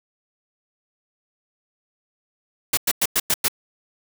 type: noise bursts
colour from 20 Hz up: white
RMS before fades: -19 dBFS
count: 6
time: 2.73-3.483 s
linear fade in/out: 5 ms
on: 43 ms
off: 99 ms
effects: none